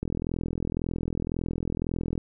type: click train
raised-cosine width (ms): 3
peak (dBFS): -16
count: 91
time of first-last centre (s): 0.03-2.178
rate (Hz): 41.9
effects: none